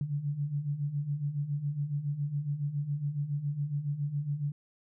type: beating tone pair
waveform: sine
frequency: 140 / 147.2 Hz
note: C#3 / D3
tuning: +18 / +4 cents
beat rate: 7.2 Hz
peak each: -36 / -31 dBFS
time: 0.01-4.52 s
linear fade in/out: 2 ms
effects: none